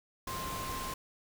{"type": "tone in noise", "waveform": "sine", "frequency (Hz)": 1052, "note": "C6", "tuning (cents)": 9, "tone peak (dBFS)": -39, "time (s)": [0.27, 0.94], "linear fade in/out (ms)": 5, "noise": "pink", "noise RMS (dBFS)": -40, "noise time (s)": [0.27, 0.94], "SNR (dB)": -2, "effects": []}